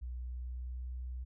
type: tone with pitch glide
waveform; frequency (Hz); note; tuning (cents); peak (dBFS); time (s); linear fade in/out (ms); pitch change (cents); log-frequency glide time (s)
sine; 61.4 to 62.47; B1 to B1; -9 to +20; -38; 0.01-1.25; 20; +29; 0.14-0.93
effects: none